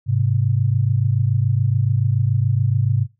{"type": "tone pair together", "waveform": "sine", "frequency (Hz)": [104, 131.03], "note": ["G#2", "C3"], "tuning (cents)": [3, 3], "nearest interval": "major third", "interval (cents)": 400, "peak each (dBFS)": -18, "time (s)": [0.06, 3.07], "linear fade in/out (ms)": 50, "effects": ["noise-tail reverb RT60 0.2 s tail -17 dB re dry"]}